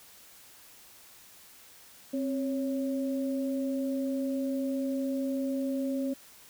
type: tone pair together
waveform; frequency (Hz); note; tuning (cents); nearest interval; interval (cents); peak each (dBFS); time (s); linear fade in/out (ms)
sine; 265.3 / 554.4; C4 / C#5; +24 / 0; octave + minor second; 1276; -29 / -35; 2.13-6.14; 10
effects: white hiss -54 dBFS RMS until 6.49 s